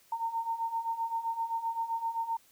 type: beating tone pair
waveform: sine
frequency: 909 / 916.7 Hz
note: A#5 / A#5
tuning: -44 / -29 cents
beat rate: 7.7 Hz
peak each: -36 / -32 dBFS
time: 0.12-2.37 s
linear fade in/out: 5 ms
effects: white hiss -63 dBFS RMS until 2.51 s